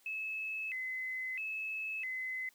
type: tone with vibrato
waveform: sine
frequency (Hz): 2300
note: D7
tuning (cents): -37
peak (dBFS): -36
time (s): 0.06-2.49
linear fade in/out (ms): 2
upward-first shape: square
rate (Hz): 0.76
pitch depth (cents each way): 210
effects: white hiss -67 dBFS RMS until 2.54 s + high-pass 200 Hz 12 dB/octave